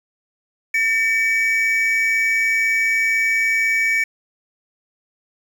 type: tone pair together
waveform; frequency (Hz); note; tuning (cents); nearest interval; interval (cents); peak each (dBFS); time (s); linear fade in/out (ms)
triangle; 1809 / 2279; A6 / C#7; +48 / +47; major third; 399; -20 / -15; 0.74-4.04; 5
effects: 7-bit